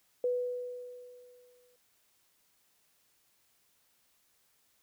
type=tone with exponential decay; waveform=sine; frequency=493.9 Hz; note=B4; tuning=in tune; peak=-26 dBFS; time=0.24-1.76 s; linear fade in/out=2 ms; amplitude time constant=330 ms; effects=white hiss -71 dBFS RMS until 4.82 s